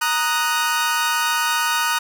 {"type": "chord", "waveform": "sawtooth", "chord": "D# minor", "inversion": "second", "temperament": "equal", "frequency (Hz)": [932.3, 1244.5, 1480], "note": ["A#5", "D#6", "F#6"], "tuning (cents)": [0, 0, 0], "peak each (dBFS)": -19, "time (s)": [0.01, 1.99], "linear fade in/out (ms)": 10, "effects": []}